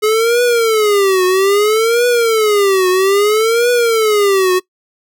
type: tone with vibrato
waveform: square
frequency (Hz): 422.8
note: G#4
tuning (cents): +31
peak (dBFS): -10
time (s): 0.02-4.6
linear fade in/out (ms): 20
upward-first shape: triangle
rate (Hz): 0.61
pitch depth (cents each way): 260
effects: noise-tail reverb RT60 0.1 s tail -21 dB re dry